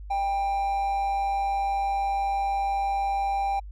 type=tone with amplitude modulation; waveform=triangle; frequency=792 Hz; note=G5; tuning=18 cents sharp; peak=-20 dBFS; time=0.1-3.6 s; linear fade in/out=10 ms; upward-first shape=sine; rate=174 Hz; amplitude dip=35%; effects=added 50 Hz sine -37 dBFS peak until 3.71 s